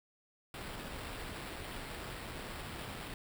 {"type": "noise with sample-and-hold", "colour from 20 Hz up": "pink", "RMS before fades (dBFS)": -44, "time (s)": [0.54, 3.14], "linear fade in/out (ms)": 2, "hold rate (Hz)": 6300, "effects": []}